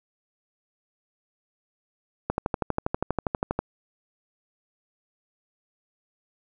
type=click train; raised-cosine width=1 ms; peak=-10 dBFS; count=17; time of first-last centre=2.3-3.59 s; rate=12.4 Hz; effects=none